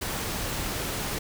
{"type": "noise", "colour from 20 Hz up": "pink", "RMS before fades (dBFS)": -31, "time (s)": [0.01, 1.19], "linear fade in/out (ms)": 10, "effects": []}